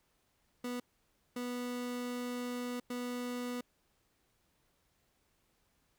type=tone bursts at uneven times; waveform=30% pulse; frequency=245.6 Hz; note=B3; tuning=9 cents flat; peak=-34 dBFS; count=3; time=0.64-0.8 / 1.36-2.8 / 2.9-3.61 s; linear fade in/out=5 ms; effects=pink hiss -75 dBFS RMS until 5.98 s